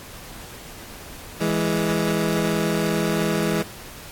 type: tone pair together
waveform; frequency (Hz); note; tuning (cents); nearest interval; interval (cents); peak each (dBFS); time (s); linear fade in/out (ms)
20% pulse; 165.01 / 207.9; E3 / G#3; +2 / +2; major third; 400; -18; 1.4-3.63; 20
effects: pink hiss -40 dBFS RMS until 4.11 s + AAC 64 kbps